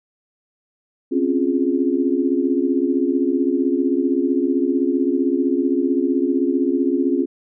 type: chord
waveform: sine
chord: Db major seventh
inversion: third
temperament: equal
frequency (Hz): 261.6 / 277.2 / 349.2 / 415.3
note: C4 / Db4 / F4 / Ab4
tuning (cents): 0 / 0 / 0 / 0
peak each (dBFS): -21 / -20 / -21 / -26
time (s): 1.11-7.26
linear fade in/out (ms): 20
effects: none